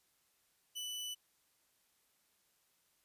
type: tone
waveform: sawtooth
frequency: 2981 Hz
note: F#7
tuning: 12 cents sharp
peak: -37 dBFS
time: 0.75-1.15 s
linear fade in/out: 20 ms
effects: white hiss -75 dBFS RMS until 3.04 s + resampled to 32000 Hz